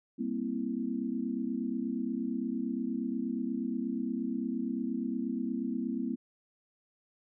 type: chord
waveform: sine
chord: C dominant seventh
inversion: second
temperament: equal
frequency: 196 / 233.1 / 261.6 / 329.6 Hz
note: G3 / Bb3 / C4 / E4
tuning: 0 / 0 / 0 / 0 cents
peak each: -40 / -34 / -35 / -39 dBFS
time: 0.18-6.16 s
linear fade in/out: 20 ms
effects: none